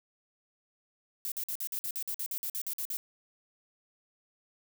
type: noise bursts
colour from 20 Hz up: violet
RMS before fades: -35 dBFS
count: 15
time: 1.25-2.97 s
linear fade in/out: 0 ms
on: 68 ms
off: 50 ms
effects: none